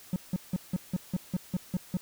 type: tone bursts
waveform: triangle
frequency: 182 Hz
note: F#3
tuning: 28 cents flat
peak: -23 dBFS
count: 10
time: 0.13-1.97 s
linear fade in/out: 2 ms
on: 31 ms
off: 170 ms
effects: white hiss -52 dBFS RMS until 2.01 s